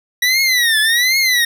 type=tone with vibrato; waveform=25% pulse; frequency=1930 Hz; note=B6; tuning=40 cents flat; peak=-8 dBFS; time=0.22-1.45 s; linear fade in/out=5 ms; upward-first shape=triangle; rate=1.3 Hz; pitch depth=210 cents each way; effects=none